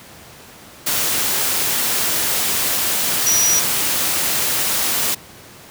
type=tone in noise; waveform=sine; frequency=5820 Hz; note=F#8; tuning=29 cents flat; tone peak=-14 dBFS; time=3.26-3.6 s; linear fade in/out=10 ms; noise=white; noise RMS=-19 dBFS; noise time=0.86-5.15 s; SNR=+2 dB; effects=pink hiss -41 dBFS RMS until 5.7 s + high-pass 80 Hz 12 dB/octave